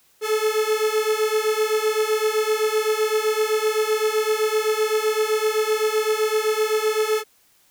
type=beating tone pair; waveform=45% pulse; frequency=428.6 / 436.4 Hz; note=A4 / A4; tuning=-45 / -14 cents; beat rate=7.8 Hz; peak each=-22 dBFS; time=0.21-7.24 s; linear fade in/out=50 ms; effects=white hiss -59 dBFS RMS until 7.7 s